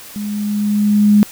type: tone with level ramp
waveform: sine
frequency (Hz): 207.7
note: G#3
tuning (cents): 0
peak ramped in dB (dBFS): -21 to -5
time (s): 0.16-1.23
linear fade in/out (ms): 0
effects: white hiss -36 dBFS RMS until 1.31 s